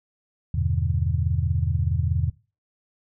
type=chord; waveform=sine; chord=E minor seventh; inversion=none; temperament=just; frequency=82.41 / 98.89 / 123.61 / 148.33 Hz; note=E2 / G2 / B2 / D3; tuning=0 / +16 / +2 / +18 cents; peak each=-24 / -26 / -27 / -29 dBFS; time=0.54-2.3 s; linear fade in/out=5 ms; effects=noise-tail reverb RT60 0.3 s tail -20 dB re dry